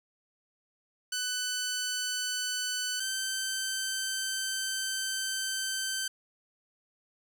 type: tone pair in turn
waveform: 10% pulse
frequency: 1500 / 1546.6 Hz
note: F#6 / G6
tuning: +23 / -24 cents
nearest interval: minor second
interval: 53 cents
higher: second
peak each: -22 dBFS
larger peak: neither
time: 1.12-3 / 3-6.08 s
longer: second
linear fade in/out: 5 ms
effects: none